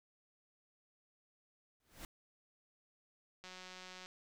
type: noise with exponential growth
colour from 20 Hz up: pink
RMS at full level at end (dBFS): -46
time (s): 1.8-2.05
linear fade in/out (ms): 1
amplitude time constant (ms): 54
type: click train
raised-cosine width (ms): 0.2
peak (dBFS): -34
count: 115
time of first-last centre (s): 3.44-4.06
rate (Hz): 184
effects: none